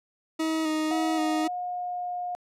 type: tone with vibrato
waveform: 40% pulse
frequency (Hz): 315.1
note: D#4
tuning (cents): +22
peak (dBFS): -24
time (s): 0.39-1.48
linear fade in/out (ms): 10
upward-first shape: square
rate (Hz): 1.9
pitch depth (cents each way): 21
type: tone with pitch glide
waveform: sine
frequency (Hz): 720 to 714.6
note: F#5 to F5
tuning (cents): -47 to +40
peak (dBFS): -29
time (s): 0.91-2.35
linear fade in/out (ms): 0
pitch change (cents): -13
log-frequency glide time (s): 1.38-2.15
effects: low-pass 10000 Hz 12 dB/octave